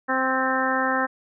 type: harmonic tone with a mistuned harmonic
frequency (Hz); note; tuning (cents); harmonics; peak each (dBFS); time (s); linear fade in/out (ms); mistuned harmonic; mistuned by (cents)
261.6; C4; 0; 1 / 2 / 3 / 4 / 5 / 6 / 7; -28 / -28 / -28 / -28 / -28 / -28 / -28; 0.08-1.07; 20; 7; -18
effects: none